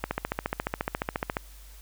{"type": "click train", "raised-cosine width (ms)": 0.5, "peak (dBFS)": -12, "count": 20, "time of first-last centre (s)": [0.04, 1.369], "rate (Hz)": 14.3, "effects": ["added 50 Hz sine -46 dBFS peak until 1.81 s", "white hiss -54 dBFS RMS until 1.81 s"]}